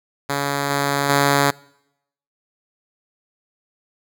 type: tone with level steps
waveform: 5% pulse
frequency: 141.2 Hz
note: C#3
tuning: 32 cents sharp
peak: -9 / -7 / -3 dBFS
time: 0.29-1.51 s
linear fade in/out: 10 ms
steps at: 0.7 / 1.09 s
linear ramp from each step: 5 ms
effects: noise-tail reverb RT60 0.8 s tail -24 dB re dry